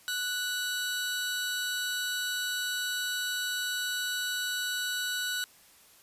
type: tone pair together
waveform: sawtooth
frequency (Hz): 1480 / 3913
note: F#6 / B7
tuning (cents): 0 / -17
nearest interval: octave + perfect fourth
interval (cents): 1683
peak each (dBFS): -28 / -32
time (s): 0.08-5.44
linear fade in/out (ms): 0
effects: white hiss -58 dBFS RMS until 6.02 s + resampled to 32000 Hz